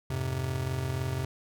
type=chord; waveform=square; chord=F minor; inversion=none; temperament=just; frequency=87.31 / 104.77 / 130.96 Hz; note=F2 / Ab2 / C3; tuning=0 / +16 / +2 cents; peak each=-36 / -38 / -32 dBFS; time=0.1-1.25 s; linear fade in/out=5 ms; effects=none